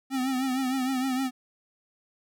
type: tone with vibrato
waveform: square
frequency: 260.8 Hz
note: C4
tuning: 5 cents flat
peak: -26 dBFS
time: 0.1-1.31 s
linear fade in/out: 50 ms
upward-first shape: triangle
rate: 6.5 Hz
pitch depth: 75 cents each way
effects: none